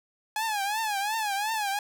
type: tone with vibrato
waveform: sawtooth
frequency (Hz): 840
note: G#5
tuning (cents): +19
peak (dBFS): -23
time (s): 0.36-1.79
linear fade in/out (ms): 2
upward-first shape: triangle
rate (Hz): 2.8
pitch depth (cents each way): 140
effects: none